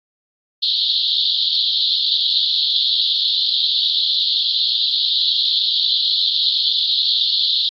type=band-pass noise; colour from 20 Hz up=white; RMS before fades=-18 dBFS; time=0.62-7.69 s; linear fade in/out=10 ms; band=3300 to 4400 Hz; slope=96 dB/octave; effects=AAC 32 kbps